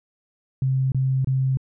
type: tone bursts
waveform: sine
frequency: 132.2 Hz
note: C3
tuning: 18 cents sharp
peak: -18 dBFS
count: 3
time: 0.62-1.572 s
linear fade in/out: 2 ms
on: 300 ms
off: 26 ms
effects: none